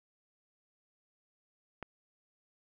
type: click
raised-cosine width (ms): 0.5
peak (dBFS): -25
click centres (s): 1.827
effects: none